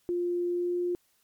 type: tone with pitch glide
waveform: sine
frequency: 350.9 to 353.3 Hz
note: F4 to F4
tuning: +8 to +20 cents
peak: -26 dBFS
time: 0.09-0.95 s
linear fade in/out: 0 ms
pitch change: +12 cents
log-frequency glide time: 0.49-0.78 s
effects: white hiss -69 dBFS RMS until 1.23 s + MP3 96 kbps